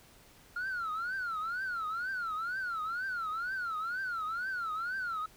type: tone with vibrato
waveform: sine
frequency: 1396.9 Hz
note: F6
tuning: in tune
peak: -31 dBFS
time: 0.56-5.26 s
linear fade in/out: 5 ms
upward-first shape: triangle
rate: 2.1 Hz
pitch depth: 220 cents each way
effects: tanh soft clip ceiling -31 dBFS + pink hiss -59 dBFS RMS until 5.36 s